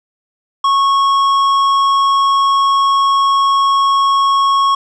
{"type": "tone with tanh clipping", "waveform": "sine", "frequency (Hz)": 1100, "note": "C#6", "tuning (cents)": -14, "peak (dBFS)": -11, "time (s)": [0.64, 4.75], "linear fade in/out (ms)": 5, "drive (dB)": 10, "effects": []}